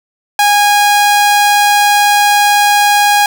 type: tone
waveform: sawtooth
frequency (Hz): 822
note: G#5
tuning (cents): -18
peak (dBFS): -3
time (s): 0.39-3.26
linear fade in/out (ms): 2
effects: none